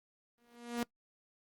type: tone with exponential growth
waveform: sawtooth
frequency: 238.1 Hz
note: A#3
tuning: 37 cents sharp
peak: -27 dBFS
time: 0.38-0.83 s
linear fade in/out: 0 ms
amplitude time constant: 96 ms
effects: noise-tail reverb RT60 0.1 s tail -23 dB re dry + Opus 24 kbps